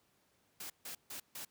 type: noise bursts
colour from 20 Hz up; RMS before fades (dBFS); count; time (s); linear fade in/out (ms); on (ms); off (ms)
white; -45; 4; 0.6-1.45; 5; 100; 150
effects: pink hiss -73 dBFS RMS until 1.5 s + high-pass 100 Hz 12 dB/octave